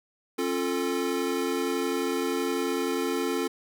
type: chord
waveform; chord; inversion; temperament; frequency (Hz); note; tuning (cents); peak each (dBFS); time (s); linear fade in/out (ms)
square; Db augmented; none; equal with one note detuned; 270.5 / 349.2 / 440; Db4 / F4 / A4; -42 / 0 / 0; -31; 0.38-3.48; 10
effects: none